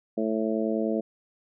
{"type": "harmonic tone", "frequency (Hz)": 110, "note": "A2", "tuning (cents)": 0, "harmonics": [2, 3, 4, 5, 6], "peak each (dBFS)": [-28, -30, -31, -32, -33], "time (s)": [0.17, 1.01], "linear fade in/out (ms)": 10, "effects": []}